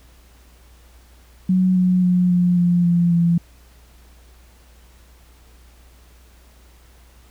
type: tone with pitch steps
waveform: sine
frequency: 185 / 182.45 / 179.94 / 177.46 / 175.02 / 172.61 / 170.23 Hz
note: F#3 / F#3 / F#3 / F3 / F3 / F3 / F3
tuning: 0 / -24 / -48 / +28 / +4 / -20 / -44 cents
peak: -13 dBFS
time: 1.49-3.38 s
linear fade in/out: 5 ms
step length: 270 ms
effects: added 60 Hz sine -47 dBFS peak until 7.3 s + pink hiss -54 dBFS RMS until 7.3 s